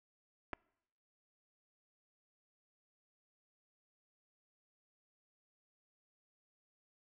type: clicks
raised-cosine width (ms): 0.5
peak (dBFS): -25 / -26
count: 2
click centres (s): 0.532 / 0.535
effects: noise-tail reverb RT60 0.8 s tail -26 dB re dry